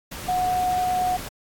sine tone in noise, 731 Hz, F#5, 21 cents flat, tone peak -20 dBFS, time 0.28-1.17 s, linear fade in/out 10 ms, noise pink, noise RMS -35 dBFS, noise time 0.11-1.29 s, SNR +12 dB, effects AAC 64 kbps

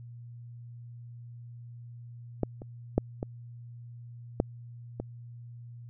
clicks, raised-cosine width 2 ms, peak -13 / -28 / -9 / -19 / -10 / -20 dBFS, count 6, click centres 2.433 / 2.619 / 2.98 / 3.229 / 4.401 / 5 s, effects added 119 Hz sine -43 dBFS peak until 5.89 s

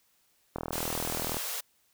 click train, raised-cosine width 1 ms, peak -19 dBFS, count 34, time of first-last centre 0.56-1.369 s, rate 40.8 Hz
white high-pass noise, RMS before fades -35 dBFS, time 0.72-1.61 s, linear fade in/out 10 ms, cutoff 430 Hz, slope 96 dB/octave
effects white hiss -69 dBFS RMS until 1.93 s

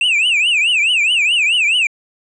triangle tone with vibrato, 2637 Hz, E7, in tune, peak -10 dBFS, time 0.01-1.87 s, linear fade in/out 2 ms, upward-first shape triangle, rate 4.7 Hz, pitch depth 250 cents each way, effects resampled to 22050 Hz

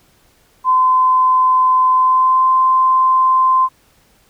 sine tone with pitch glide, 1026 to 1038.5 Hz, C6 to C6, -34 to -13 cents, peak -9 dBFS, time 0.64-3.69 s, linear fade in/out 50 ms, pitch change +21 cents, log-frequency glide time 1.93-2.48 s, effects pink hiss -54 dBFS RMS until 4.29 s

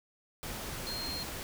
sine tone in noise, 4214 Hz, C8, 12 cents sharp, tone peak -37 dBFS, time 0.87-1.23 s, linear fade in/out 0 ms, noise pink, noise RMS -40 dBFS, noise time 0.43-1.43 s, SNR 0 dB, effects none

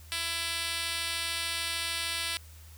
5% pulse tone with band-pass filter, 333.5 Hz, E4, 20 cents sharp, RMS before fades -33 dBFS, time 0.12-2.37 s, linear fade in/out 0 ms, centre 6300 Hz, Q 0.64, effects added 79 Hz sine -48 dBFS peak until 2.77 s + white hiss -56 dBFS RMS until 2.77 s

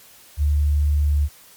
sine tone with pitch glide, 73.42 to 72.91 Hz, D2 to D2, 0 to -12 cents, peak -15 dBFS, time 0.37-1.29 s, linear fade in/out 50 ms, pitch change -12 cents, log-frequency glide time 1.05-1.16 s, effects white hiss -48 dBFS RMS until 1.56 s + MP3 96 kbps

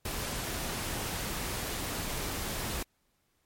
pink noise, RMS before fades -35 dBFS, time 0.05-2.83 s, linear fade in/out 5 ms, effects pink hiss -74 dBFS RMS until 3.45 s + MP3 64 kbps

